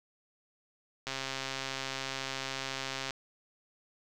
click train, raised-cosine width 0.2 ms, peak -18 dBFS, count 274, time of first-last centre 1.07-3.107 s, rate 134 Hz, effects none

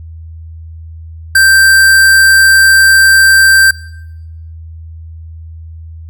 square tone, 1568 Hz, G6, in tune, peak -4 dBFS, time 1.35-3.71 s, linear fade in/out 5 ms, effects noise-tail reverb RT60 0.9 s tail -22 dB re dry + added 81 Hz sine -26 dBFS peak until 6.09 s

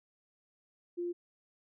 sine tone, 349.2 Hz, F4, in tune, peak -33 dBFS, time 0.97-1.13 s, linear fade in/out 20 ms, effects none

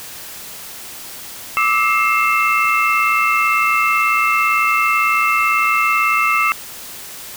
sine tone cluster, 1179 / 1297 / 2125 / 2666 Hz, D6 / E6 / C7 / E7, +6 / -28 / +26 / +19 cents, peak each -18 dBFS, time 1.57-6.52 s, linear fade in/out 0 ms, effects tanh soft clip ceiling -2 dBFS + white hiss -33 dBFS RMS until 7.36 s

